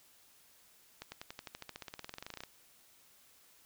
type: accelerating click train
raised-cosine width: 0.2 ms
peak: -26 dBFS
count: 25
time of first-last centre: 1.02-2.436 s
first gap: 100 ms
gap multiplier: 0.95
effects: white hiss -64 dBFS RMS until 3.65 s